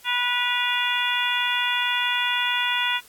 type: harmonic tone with a mistuned harmonic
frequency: 488.9 Hz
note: B4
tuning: 18 cents flat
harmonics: 2 / 3 / 4 / 5 / 6 / 7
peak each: -28 / -28 / -28 / -28 / -28 / -28 dBFS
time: 0.04-3.01 s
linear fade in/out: 50 ms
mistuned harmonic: 6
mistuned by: -67 cents
effects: white hiss -51 dBFS RMS until 3.08 s + AAC 64 kbps